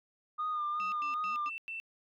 sine tone with vibrato, 1217 Hz, D#6, 39 cents flat, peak -30 dBFS, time 0.38-1.5 s, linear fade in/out 20 ms, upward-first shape sine, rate 2.6 Hz, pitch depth 38 cents each way
sine tone bursts, 2674 Hz, E7, 24 cents sharp, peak -37 dBFS, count 5, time 0.8-1.8 s, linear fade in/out 0 ms, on 120 ms, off 100 ms
effects tanh soft clip ceiling -28 dBFS

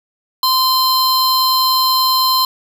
square tone pair together, 1035 / 4132 Hz, C6 / C8, -19 / -22 cents, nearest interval 2 octaves, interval 2397 cents, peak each -15 dBFS, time 0.43-2.45 s, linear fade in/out 2 ms, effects none

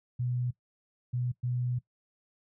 sine tone bursts at uneven times, 123.6 Hz, B2, 2 cents sharp, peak -28 dBFS, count 3, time 0.19-0.51 / 1.13-1.32 / 1.43-1.79 s, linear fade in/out 10 ms, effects noise-tail reverb RT60 0.1 s tail -18 dB re dry

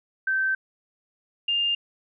sine tone pair in turn, 1550 / 2807 Hz, G6 / F7, -20 / +8 cents, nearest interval minor seventh, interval 1028 cents, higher second, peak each -21 dBFS, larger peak neither, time 0.27-0.55 / 1.48-1.75 s, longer first, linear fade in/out 5 ms, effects none

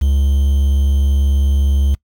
triangle tone with quantisation, 69.3 Hz, C#2, in tune, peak -9 dBFS, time 0.01-1.95 s, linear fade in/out 10 ms, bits 6, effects noise-tail reverb RT60 0.1 s tail -22 dB re dry

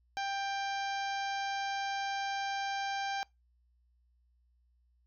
harmonic tone with a mistuned harmonic, 790 Hz, G5, 13 cents sharp, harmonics 1 / 2 / 3 / 4 / 5 / 6 / 7 / 8, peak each -34 / -40 / -44 / -46 / -48 / -50 / -51 / -52 dBFS, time 0.17-3.23 s, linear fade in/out 0 ms, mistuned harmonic 7, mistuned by -20 cents, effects noise-tail reverb RT60 0.2 s tail -24 dB re dry + added 60 Hz sine -67 dBFS peak until 5.06 s

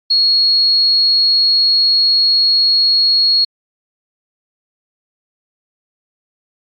sine tone, 4316 Hz, C#8, 47 cents flat, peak -9 dBFS, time 0.1-3.45 s, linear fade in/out 10 ms, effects AAC 64 kbps

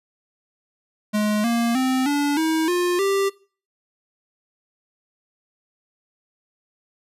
square tone with pitch steps, 210.8 / 233.9 / 259.5 / 288 / 319.5 / 354.5 / 393.4 Hz, G#3 / A#3 / C4 / D4 / D#4 / F4 / G4, +26 / +6 / -14 / -34 / +46 / +26 / +6 cents, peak -19 dBFS, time 1.13-3.3 s, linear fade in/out 20 ms, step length 310 ms, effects noise-tail reverb RT60 0.4 s tail -21 dB re dry + resampled to 32000 Hz

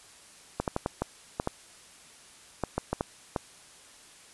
clicks, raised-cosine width 1 ms, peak -13 dBFS, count 12, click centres 0.6 / 0.678 / 0.764 / 0.861 / 1.02 / 1.399 / 1.474 / 2.637 / 2.78 / 2.93 / 3.009 / 3.362 s, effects white hiss -53 dBFS RMS until 4.33 s + resampled to 24000 Hz

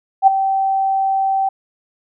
sine tone with ADSR envelope, 775 Hz, G5, 20 cents flat, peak -3 dBFS, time 0.22-1.49 s, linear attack 52 ms, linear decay 11 ms, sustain -11 dB, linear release 6 ms, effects none

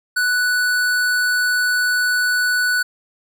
sine tone with hard clipping, 1483 Hz, F#6, 4 cents sharp, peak -17 dBFS, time 0.16-2.83 s, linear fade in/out 10 ms, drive 17 dB, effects none

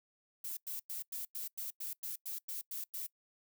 violet noise bursts, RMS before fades -41 dBFS, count 12, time 0.44-3.067 s, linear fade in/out 5 ms, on 130 ms, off 97 ms, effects noise-tail reverb RT60 0.1 s tail -23 dB re dry

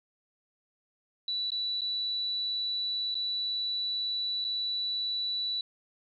sine tone with dropouts, 3951 Hz, B7, in tune, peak -29 dBFS, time 1.28-5.61 s, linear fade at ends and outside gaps 2 ms, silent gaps 1.504-1.518 / 1.809-1.817 / 3.144-3.152 / 4.443-4.448 s, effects none

